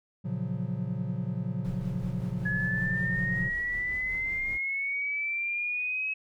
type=chord; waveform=triangle; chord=Gb major seventh; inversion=first; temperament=equal; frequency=116.54 / 138.59 / 174.61 / 185 Hz; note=Bb2 / Db3 / F3 / Gb3; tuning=0 / 0 / 0 / 0 cents; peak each=-33 dBFS; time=0.24-3.5 s; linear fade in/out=20 ms
type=noise with tremolo; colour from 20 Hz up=brown; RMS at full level=-41 dBFS; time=1.64-4.58 s; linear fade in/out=10 ms; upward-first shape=sine; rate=5.3 Hz; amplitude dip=40%
type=exponential sweep; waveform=sine; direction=up; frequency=1690 to 2568 Hz; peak=-28 dBFS; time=2.45-6.14 s; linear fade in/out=10 ms
effects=none